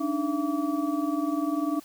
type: tone cluster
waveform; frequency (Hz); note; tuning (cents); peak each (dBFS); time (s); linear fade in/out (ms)
sine; 286.3 / 306.5 / 675 / 1149; D4 / D#4 / E5 / D6; -44 / -26 / +41 / -38; -28 / -28 / -35 / -35; 0-1.8; 10
effects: white hiss -52 dBFS RMS until 1.84 s